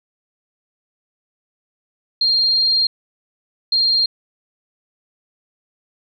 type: tone bursts at uneven times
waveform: sine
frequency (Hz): 4207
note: C8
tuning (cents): +9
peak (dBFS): -13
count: 2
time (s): 2.21-2.87 / 3.72-4.06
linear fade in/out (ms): 5
effects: none